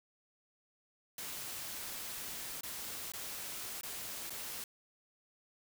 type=noise with dropouts; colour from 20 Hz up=white; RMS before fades=-43 dBFS; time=1.18-4.64 s; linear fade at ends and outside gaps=2 ms; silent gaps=2.609-2.633 / 3.12-3.136 / 3.811-3.832 / 4.297-4.304 s; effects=none